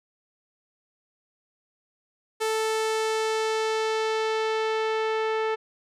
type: tone with low-pass filter sweep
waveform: sawtooth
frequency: 440 Hz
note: A4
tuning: in tune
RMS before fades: -26 dBFS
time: 2.4-5.56 s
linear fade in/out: 20 ms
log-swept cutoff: 11000 to 2400 Hz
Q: 0.86
effects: none